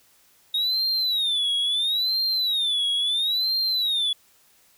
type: tone with vibrato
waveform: sine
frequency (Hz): 3729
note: A#7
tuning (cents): 0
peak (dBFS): -18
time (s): 0.54-4.13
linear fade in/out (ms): 5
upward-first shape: sine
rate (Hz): 0.74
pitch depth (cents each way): 200
effects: tanh soft clip ceiling -20 dBFS + white hiss -59 dBFS RMS until 4.77 s